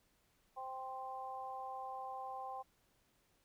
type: harmonic tone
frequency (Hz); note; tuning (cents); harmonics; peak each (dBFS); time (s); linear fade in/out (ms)
261.6; C4; 0; 2 / 3 / 4; -52 / -44 / -48; 0.56-2.63; 20
effects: pink hiss -75 dBFS RMS until 3.44 s